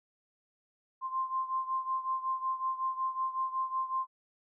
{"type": "beating tone pair", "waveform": "sine", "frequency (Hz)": [1047, 1052.4], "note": ["C6", "C6"], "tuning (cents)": [1, 10], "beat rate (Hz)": 5.4, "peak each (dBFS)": [-32, -36], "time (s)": [1.01, 4.07], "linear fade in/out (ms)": 50, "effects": []}